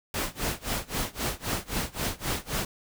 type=noise with tremolo; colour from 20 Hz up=pink; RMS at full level=-28 dBFS; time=0.14-2.65 s; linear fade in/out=2 ms; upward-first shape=sine; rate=3.8 Hz; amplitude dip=95%; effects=none